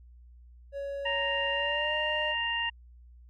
triangle tone with pitch glide, 559 to 606.1 Hz, C#5 to D#5, +14 to -46 cents, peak -31 dBFS, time 0.72-2.35 s, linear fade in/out 50 ms, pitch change +140 cents, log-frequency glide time 1.51-1.94 s
harmonic tone, 932 Hz, A#5, 1 cent flat, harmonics 1 / 2 / 3, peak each -35 / -32 / -31 dBFS, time 1.05-2.7 s, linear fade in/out 10 ms
effects added 60 Hz sine -50 dBFS peak until 3.29 s

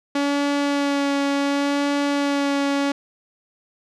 sawtooth tone with vibrato, 283 Hz, C#4, 36 cents sharp, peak -15 dBFS, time 0.15-2.92 s, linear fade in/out 5 ms, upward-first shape sine, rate 0.69 Hz, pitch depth 15 cents each way, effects low-pass 6000 Hz 12 dB/octave

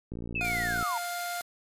click train, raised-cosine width 3 ms, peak -25 dBFS, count 42, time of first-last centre 0.12-0.827 s, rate 58 Hz
sine linear sweep, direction down, 2676 to 880 Hz, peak -29 dBFS, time 0.35-0.98 s, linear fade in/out 5 ms
25% pulse tone with pitch glide, 710 to 701.8 Hz, F5 to F5, +28 to +8 cents, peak -29 dBFS, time 0.41-1.41 s, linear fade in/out 0 ms, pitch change -20 cents, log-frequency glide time 0.92-0.99 s
white high-pass noise, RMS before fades -41 dBFS, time 0.44-1.42 s, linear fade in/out 5 ms, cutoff 1300 Hz, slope 24 dB/octave
effects resampled to 32000 Hz

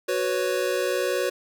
square chord, F# suspended fourth, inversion none, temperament equal, 370 / 493.9 / 554.4 Hz, F#4 / B4 / C#5, 0 / 0 / 0 cents, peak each -28 dBFS, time 0.08-1.3 s, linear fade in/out 10 ms, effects none

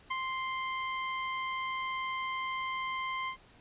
25% pulse tone with ADSR envelope, 1046.5 Hz, C6, in tune, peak -26 dBFS, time 0.1-3.37 s, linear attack 12 ms, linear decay 28 ms, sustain -3 dB, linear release 91 ms, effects pink hiss -59 dBFS RMS until 3.6 s + resampled to 8000 Hz

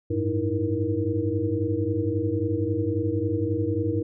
sine tone cluster, 95.9 / 107 / 307.4 / 331.1 / 470.8 Hz, G2 / A2 / D#4 / E4 / A#4, -37 / -48 / -21 / +8 / +17 cents, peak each -29 dBFS, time 0.1-4.03 s, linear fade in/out 10 ms, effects none

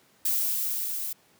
violet noise with level ramp, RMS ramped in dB -25 to -33 dBFS, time 0.25-1.13 s, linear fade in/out 5 ms, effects pink hiss -61 dBFS RMS until 1.39 s + high-pass 150 Hz 12 dB/octave

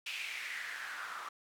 white noise with band-pass filter sweep, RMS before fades -42 dBFS, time 0.06-1.29 s, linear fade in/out 5 ms, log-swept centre 2700 to 1200 Hz, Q 4.7, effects none

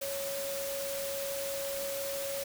sine tone in noise, 554.4 Hz, C#5, in tune, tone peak -35 dBFS, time 0.01-2.44 s, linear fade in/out 10 ms, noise white, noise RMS -39 dBFS, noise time 0.01-2.44 s, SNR +1 dB, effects none

